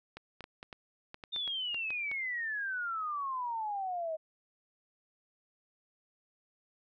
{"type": "clicks", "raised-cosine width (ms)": 0.3, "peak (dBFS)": -28, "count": 12, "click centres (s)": [0.17, 0.407, 0.441, 0.629, 0.728, 1.144, 1.238, 1.362, 1.477, 1.745, 1.905, 2.115]}
{"type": "exponential sweep", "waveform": "sine", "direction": "down", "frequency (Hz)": [3654, 622.3], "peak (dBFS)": -33, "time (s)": [1.32, 4.17], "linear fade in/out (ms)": 20}
{"effects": []}